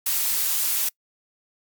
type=noise; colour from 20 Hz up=blue; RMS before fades=-23 dBFS; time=0.06-0.89 s; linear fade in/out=5 ms; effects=noise-tail reverb RT60 0.1 s tail -26 dB re dry + Opus 48 kbps